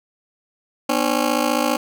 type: ring-modulated tone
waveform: 15% pulse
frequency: 273.2 Hz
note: C#4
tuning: 25 cents flat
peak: -8 dBFS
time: 0.89-1.77 s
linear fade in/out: 5 ms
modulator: 27.5 Hz
effects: none